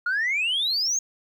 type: exponential sweep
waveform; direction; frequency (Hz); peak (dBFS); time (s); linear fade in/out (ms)
sine; up; 1396.9 to 6645; -20; 0.06-0.99; 5
effects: tanh soft clip ceiling -19 dBFS + 10-bit